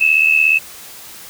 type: tone pair together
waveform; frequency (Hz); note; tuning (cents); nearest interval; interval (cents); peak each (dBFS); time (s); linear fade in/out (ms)
sine; 2576 / 2653; E7 / E7; -41 / +10; minor second; 51; -12 / -13; 0-0.59; 20
effects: white hiss -36 dBFS RMS until 1.29 s